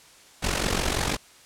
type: noise with amplitude modulation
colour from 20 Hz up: pink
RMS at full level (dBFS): -22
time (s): 0.42-1.17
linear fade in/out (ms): 20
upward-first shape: sine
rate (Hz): 46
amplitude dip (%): 75
effects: white hiss -52 dBFS RMS until 1.45 s + low-pass 9000 Hz 12 dB/octave